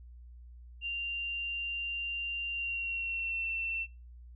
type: tone with pitch glide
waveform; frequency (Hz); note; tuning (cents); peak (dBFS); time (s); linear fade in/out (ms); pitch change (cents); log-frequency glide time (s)
sine; 2780 to 2692; F7 to E7; -9 to +36; -32; 0.81-3.87; 50; -55; 2.5-3.46
effects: noise-tail reverb RT60 0.3 s tail -24 dB re dry + added 60 Hz sine -48 dBFS peak until 4.35 s